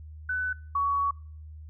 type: tone pair in turn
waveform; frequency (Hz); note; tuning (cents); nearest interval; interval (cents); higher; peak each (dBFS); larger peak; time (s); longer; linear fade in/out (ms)
sine; 1500 / 1123.7; F#6 / C#6; +23 / +23; perfect fourth; 500; first; -26 / -23; second; 0.29-0.53 / 0.75-1.11; second; 5
effects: noise-tail reverb RT60 0.5 s tail -25 dB re dry + added 77 Hz sine -41 dBFS peak until 1.69 s